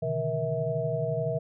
sine tone cluster, 123.8 / 145.4 / 157.3 / 473.1 / 648 Hz, B2 / D3 / D#3 / A#4 / E5, +5 / -17 / +19 / +26 / -30 cents, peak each -34 / -34 / -35 / -32 / -30 dBFS, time 0.02-1.39 s, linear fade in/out 10 ms, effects none

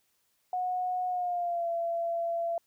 sine tone with pitch glide, 730 to 677.2 Hz, F#5 to E5, -24 to +46 cents, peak -28 dBFS, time 0.53-2.58 s, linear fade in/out 2 ms, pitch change -130 cents, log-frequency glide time 1.08-1.69 s, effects white hiss -73 dBFS RMS until 2.66 s

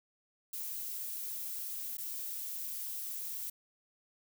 violet noise with dropouts, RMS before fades -40 dBFS, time 0.53-3.5 s, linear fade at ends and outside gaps 5 ms, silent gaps 1.971-1.981 s, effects none

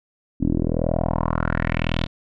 10% pulse tone with low-pass filter sweep, 40.9 Hz, E1, 13 cents flat, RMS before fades -22 dBFS, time 0.4-2.07 s, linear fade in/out 20 ms, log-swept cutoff 270 to 3800 Hz, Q 3.8, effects none

